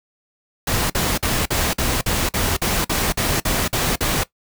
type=noise bursts; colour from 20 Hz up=pink; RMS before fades=-20 dBFS; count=13; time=0.67-4.236 s; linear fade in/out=5 ms; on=230 ms; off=48 ms; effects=noise-tail reverb RT60 0.1 s tail -18 dB re dry